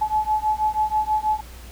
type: beating tone pair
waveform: sine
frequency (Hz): 855 / 861.2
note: A5 / A5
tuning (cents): -50 / -37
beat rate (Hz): 6.2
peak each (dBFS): -22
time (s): 0.01-1.41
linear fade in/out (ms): 10
effects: added 60 Hz sine -39 dBFS peak until 1.71 s + pink hiss -45 dBFS RMS until 1.71 s